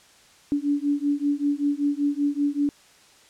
sine beating tone pair, 285.2 / 290.4 Hz, C#4 / D4, +49 / -19 cents, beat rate 5.2 Hz, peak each -24 dBFS, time 0.52-2.69 s, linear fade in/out 0 ms, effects white hiss -54 dBFS RMS until 3.29 s + low-pass 8000 Hz 12 dB/octave

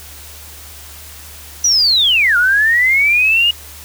sine linear two-way sweep, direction down then up, 5950 to 1396.9 to 2888 Hz, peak -9 dBFS, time 1.64-3.51 s, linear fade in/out 5 ms, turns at 2.37 s, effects added 74 Hz sine -38 dBFS peak until 3.84 s + white hiss -36 dBFS RMS until 3.84 s

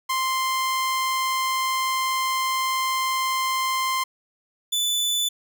sawtooth tone pair in turn, 1046.5 / 3491 Hz, C6 / A7, 0 / -14 cents, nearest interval octave + major sixth, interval 2086 cents, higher second, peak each -18 dBFS, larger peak neither, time 0.09-4.04 / 4.72-5.29 s, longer first, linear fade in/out 10 ms, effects none

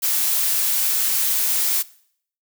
blue noise, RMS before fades -20 dBFS, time 0.02-1.83 s, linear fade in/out 20 ms, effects noise-tail reverb RT60 0.6 s tail -20 dB re dry

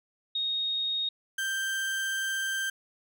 sine / 35% pulse tone pair in turn, 3729 / 1570.9 Hz, A#7 / G6, 0 / +3 cents, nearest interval octave + minor third, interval 1497 cents, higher first, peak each -27 dBFS, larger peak neither, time 0.35-1.09 / 1.38-2.7 s, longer second, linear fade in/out 5 ms, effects none

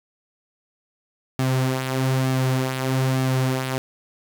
sawtooth tone with flanger, 130.81 Hz, C3, in tune, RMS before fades -22 dBFS, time 1.39-3.78 s, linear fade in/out 0 ms, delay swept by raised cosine 2 to 7.5 ms, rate 1.1 Hz, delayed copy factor -0.5, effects none

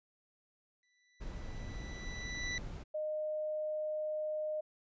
sawtooth tone with exponential growth, 1975.5 Hz, B6, in tune, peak -31 dBFS, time 0.83-2.58 s, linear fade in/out 1 ms, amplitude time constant 380 ms
brown noise, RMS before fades -43 dBFS, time 1.2-2.84 s, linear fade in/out 20 ms
sine tone, 614 Hz, D#5, 23 cents flat, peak -34 dBFS, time 2.94-4.61 s, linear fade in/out 10 ms
effects resampled to 16000 Hz

